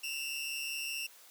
sawtooth tone pair together, 2666 / 2811 Hz, E7 / F7, +19 / +11 cents, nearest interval minor second, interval 92 cents, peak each -35 / -36 dBFS, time 0.03-1.07 s, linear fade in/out 10 ms, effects white hiss -57 dBFS RMS until 1.3 s + high-pass 400 Hz 12 dB/octave

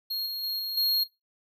square tone with level steps, 4266 Hz, C8, 33 cents sharp, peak -29 / -32 / -29 / -31 / -23 dBFS, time 0.1-1.04 s, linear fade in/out 10 ms, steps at 0.26 / 0.43 / 0.59 / 0.77 s, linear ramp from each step 5 ms, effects noise-tail reverb RT60 0.2 s tail -20 dB re dry

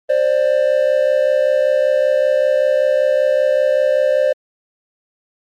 triangle tone pair together, 527.8 / 593 Hz, C5 / D5, +15 / +17 cents, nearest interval major second, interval 202 cents, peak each -13 dBFS, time 0.09-4.33 s, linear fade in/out 10 ms, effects Opus 32 kbps

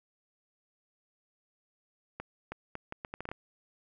accelerating click train, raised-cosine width 0.5 ms, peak -23 dBFS, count 10, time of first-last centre 2.2-3.315 s, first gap 320 ms, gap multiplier 0.73, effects none

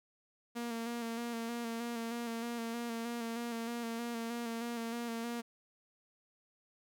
sawtooth tone with vibrato, 233.1 Hz, A#3, in tune, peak -33 dBFS, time 0.55-5.42 s, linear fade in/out 20 ms, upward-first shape square, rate 3.2 Hz, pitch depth 27 cents each way, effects none

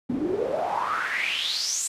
pink noise with band-pass filter sweep, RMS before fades -27 dBFS, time 0.09-1.88 s, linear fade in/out 10 ms, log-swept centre 240 to 8100 Hz, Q 7.7, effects resampled to 32000 Hz

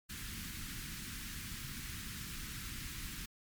pink band-stop noise, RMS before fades -44 dBFS, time 0.09-3.26 s, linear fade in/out 10 ms, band 270 to 1400 Hz, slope 24 dB/octave, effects MP3 96 kbps

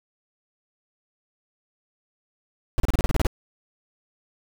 brown noise bursts, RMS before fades -19 dBFS, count 10, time 2.78-3.268 s, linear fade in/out 0 ms, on 20 ms, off 32 ms, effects none

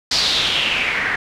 white noise with low-pass filter sweep, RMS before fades -19 dBFS, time 0.11-1.16 s, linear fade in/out 5 ms, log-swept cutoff 4800 to 1800 Hz, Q 4.7, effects none

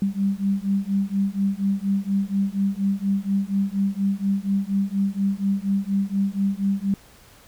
sine beating tone pair, 195.1 / 199.3 Hz, G3 / G3, -8 / +29 cents, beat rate 4.2 Hz, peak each -23 dBFS, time 0.02-6.94 s, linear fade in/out 2 ms, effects pink hiss -51 dBFS RMS until 7.47 s

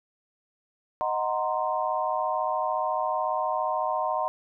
sine chord, C half-diminished seventh, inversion first, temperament equal, 622.3 / 740 / 932.3 / 1046.5 Hz, Eb5 / Gb5 / Bb5 / C6, 0 / 0 / 0 / 0 cents, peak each -30 dBFS, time 1.01-4.28 s, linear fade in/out 0 ms, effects none

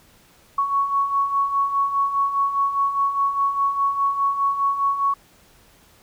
sine beating tone pair, 1108.7 / 1113.6 Hz, C#6 / C#6, 0 / +8 cents, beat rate 4.9 Hz, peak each -26 / -19 dBFS, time 0.58-5.14 s, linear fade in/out 5 ms, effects pink hiss -54 dBFS RMS until 6.02 s

